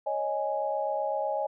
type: chord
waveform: sine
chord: C# suspended second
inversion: none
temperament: equal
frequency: 554.4 / 622.3 / 830.6 Hz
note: C#5 / D#5 / G#5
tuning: 0 / 0 / 0 cents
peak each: -32 / -31 / -31 dBFS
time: 0.06-1.47 s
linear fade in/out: 10 ms
effects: none